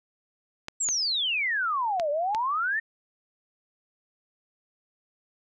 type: clicks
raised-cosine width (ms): 0.2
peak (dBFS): -16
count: 4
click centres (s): 0.684 / 0.888 / 1.998 / 2.348
type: exponential two-way sweep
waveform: sine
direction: down then up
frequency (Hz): 7850 to 567 to 1865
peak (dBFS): -24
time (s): 0.8-2.8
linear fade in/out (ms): 10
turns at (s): 2.1
effects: none